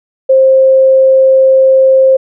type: tone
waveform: sine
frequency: 529 Hz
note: C5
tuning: 19 cents sharp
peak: -3 dBFS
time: 0.29-2.17 s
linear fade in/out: 10 ms
effects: none